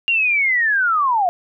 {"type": "linear sweep", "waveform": "sine", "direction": "down", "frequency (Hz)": [2809, 678], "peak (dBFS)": -14, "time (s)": [0.08, 1.29], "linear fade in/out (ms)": 0, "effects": []}